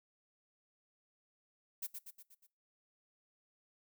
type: noise with echo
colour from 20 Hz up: violet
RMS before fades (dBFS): -40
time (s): 1.82-1.87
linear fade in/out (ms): 10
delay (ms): 120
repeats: 5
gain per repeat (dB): -5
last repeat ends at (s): 2.47
effects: noise-tail reverb RT60 0.3 s tail -21 dB re dry